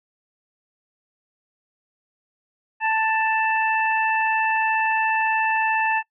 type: harmonic tone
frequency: 883 Hz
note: A5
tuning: 6 cents sharp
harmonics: 1 / 2 / 3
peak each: -21 / -24 / -26 dBFS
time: 2.8-6.03 s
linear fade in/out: 50 ms
effects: noise-tail reverb RT60 0.1 s tail -20 dB re dry